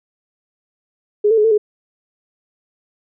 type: tone with pitch steps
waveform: sine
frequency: 416.8 / 449.2 / 423.4 / 449.1 / 421.1 Hz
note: G#4 / A4 / G#4 / A4 / G#4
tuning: +6 / +36 / +33 / +35 / +24 cents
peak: -10 dBFS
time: 1.24-1.58 s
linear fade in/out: 10 ms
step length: 68 ms
effects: none